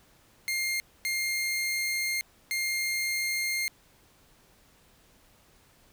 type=tone bursts at uneven times; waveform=sawtooth; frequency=2118 Hz; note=C7; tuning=21 cents sharp; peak=-24 dBFS; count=3; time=0.48-0.8 / 1.05-2.21 / 2.51-3.68 s; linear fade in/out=0 ms; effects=pink hiss -61 dBFS RMS until 5.92 s